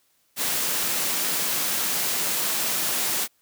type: high-pass noise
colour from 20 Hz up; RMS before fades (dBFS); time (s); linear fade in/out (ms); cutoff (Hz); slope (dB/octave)
white; -25; 0.36-3.28; 50; 130; 24
effects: white hiss -66 dBFS RMS until 3.41 s